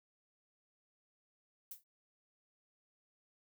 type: noise with exponential decay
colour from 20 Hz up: violet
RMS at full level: -42 dBFS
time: 1.71-1.84 s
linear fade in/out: 5 ms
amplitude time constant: 27 ms
effects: none